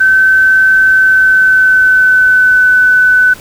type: tone with pitch glide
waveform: sine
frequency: 1534 to 1503.3 Hz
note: G6 to F#6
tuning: -38 to +27 cents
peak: -4 dBFS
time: 0-3.34 s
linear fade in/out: 10 ms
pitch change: -35 cents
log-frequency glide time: 0.8-2.77 s
effects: pink hiss -33 dBFS RMS until 3.4 s